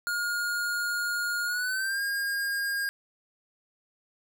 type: tone with pitch glide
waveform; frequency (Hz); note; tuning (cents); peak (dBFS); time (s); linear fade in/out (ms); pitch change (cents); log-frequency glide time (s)
square; 1426 to 1619.2; F6 to G#6; +36 to -44; -28; 0.07-2.89; 0; +220; 1.45-2.01
effects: none